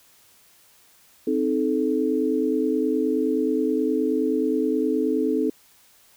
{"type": "chord", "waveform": "sine", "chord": "A diminished", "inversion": "first", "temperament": "equal with one note detuned", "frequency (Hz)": [261.6, 311.1, 434.2], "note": ["C4", "Eb4", "A4"], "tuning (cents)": [0, 0, -23], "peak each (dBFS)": -24, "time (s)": [1.27, 5.5], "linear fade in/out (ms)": 5, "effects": ["white hiss -56 dBFS RMS until 6.16 s"]}